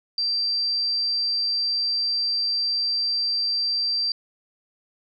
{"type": "tone", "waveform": "sine", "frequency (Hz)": 4699, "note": "D8", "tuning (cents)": 0, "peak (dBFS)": -21, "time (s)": [0.18, 4.12], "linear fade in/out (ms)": 2, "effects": []}